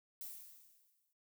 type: noise with exponential decay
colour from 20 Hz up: violet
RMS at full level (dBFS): -45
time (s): 0.21-1.13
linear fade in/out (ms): 1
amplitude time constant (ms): 200
effects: noise-tail reverb RT60 0.1 s tail -17 dB re dry